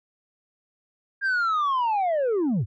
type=linear sweep; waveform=sine; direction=down; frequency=1620 to 82.6 Hz; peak=-18 dBFS; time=1.21-2.66 s; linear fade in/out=50 ms; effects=tanh soft clip ceiling -20 dBFS